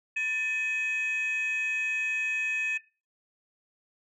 sine tone pair together, 1772.7 / 2532 Hz, A6 / D#7, +12 / +30 cents, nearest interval tritone, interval 618 cents, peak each -32 / -25 dBFS, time 0.16-2.78 s, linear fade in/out 10 ms, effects noise-tail reverb RT60 0.3 s tail -19 dB re dry + tanh soft clip ceiling -24 dBFS

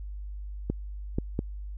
clicks, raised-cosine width 3 ms, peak -14 dBFS, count 3, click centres 0.7 / 1.185 / 1.391 s, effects added 50 Hz sine -35 dBFS peak until 1.77 s

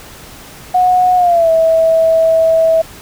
sine tone with pitch glide, 730 to 650.4 Hz, F#5 to E5, -24 to -23 cents, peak -7 dBFS, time 0.74-2.82 s, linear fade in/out 10 ms, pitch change -199 cents, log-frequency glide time 1.16-1.5 s, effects pink hiss -35 dBFS RMS until 3.01 s

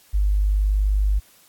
sine tone, 50.4 Hz, G1, 49 cents sharp, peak -16 dBFS, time 0.13-1.2 s, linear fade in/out 20 ms, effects white hiss -54 dBFS RMS until 1.48 s + AAC 64 kbps

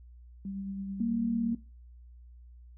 sine tone with tremolo, 195.5 Hz, G3, 4 cents flat, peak -34 dBFS, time 0.45-1.53 s, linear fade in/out 2 ms, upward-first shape sine, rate 9.2 Hz, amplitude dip 30%
sine tone, 232.9 Hz, A#3, 1 cent flat, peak -27 dBFS, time 1-1.55 s, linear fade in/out 5 ms
effects noise-tail reverb RT60 0.3 s tail -18 dB re dry + added 60 Hz sine -49 dBFS peak until 2.77 s

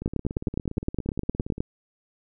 two click trains, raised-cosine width 3 ms, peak -11 / -20 dBFS, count 16 / 28, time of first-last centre 0.06-1.605 / 0.02-1.581 s, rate 9.71 / 17.3 Hz, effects none

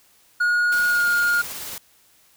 triangle tone with pitch glide, 1442 to 1421.3 Hz, F#6 to F6, -45 to +30 cents, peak -15 dBFS, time 0.4-1.42 s, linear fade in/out 10 ms, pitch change -25 cents, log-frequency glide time 0.89-1.05 s
white noise with tremolo, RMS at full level -32 dBFS, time 0.72-1.78 s, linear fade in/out 2 ms, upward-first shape triangle, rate 18 Hz, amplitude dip 25%
effects white hiss -57 dBFS RMS until 2.36 s

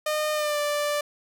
sawtooth tone with pitch glide, 610 to 587.9 Hz, D#5 to D5, -34 to +2 cents, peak -20 dBFS, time 0.06-1.01 s, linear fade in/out 5 ms, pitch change -64 cents, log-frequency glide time 0.33-0.59 s, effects none

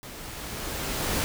pink noise with level ramp, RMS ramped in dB -42 to -26 dBFS, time 0.03-1.24 s, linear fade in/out 0 ms, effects none

